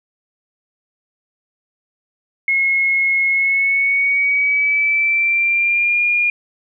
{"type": "tone with pitch glide", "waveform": "sine", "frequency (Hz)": [2169, 2421], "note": ["C#7", "D#7"], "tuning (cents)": [-38, -48], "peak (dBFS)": -13, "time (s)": [2.48, 6.3], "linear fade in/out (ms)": 2, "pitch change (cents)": 190, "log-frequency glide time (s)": [3.29, 6.02], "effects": []}